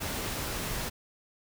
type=noise; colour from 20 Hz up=pink; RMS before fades=-34 dBFS; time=0-0.9 s; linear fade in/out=20 ms; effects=none